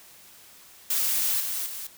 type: noise with level steps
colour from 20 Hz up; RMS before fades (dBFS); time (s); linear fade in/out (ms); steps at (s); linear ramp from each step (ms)
blue; -25 / -30 / -36; 0.9-1.87; 5; 1.4 / 1.66; 5
effects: white hiss -51 dBFS RMS until 1.97 s